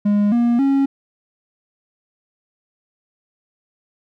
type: tone with pitch steps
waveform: triangle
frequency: 205.6 / 237.5 / 274.4 Hz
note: G#3 / A#3 / C#4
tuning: -17 / +33 / -17 cents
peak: -11 dBFS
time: 0.05-0.86 s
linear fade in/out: 10 ms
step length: 270 ms
effects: none